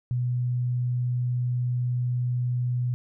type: tone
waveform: sine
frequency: 123.47 Hz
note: B2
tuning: in tune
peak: -23 dBFS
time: 0.11-2.94 s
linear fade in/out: 0 ms
effects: none